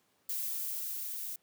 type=noise with level ramp; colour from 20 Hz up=violet; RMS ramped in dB=-35 to -40 dBFS; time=0.29-1.36 s; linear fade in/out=5 ms; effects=pink hiss -72 dBFS RMS until 1.42 s + high-pass 150 Hz 12 dB/octave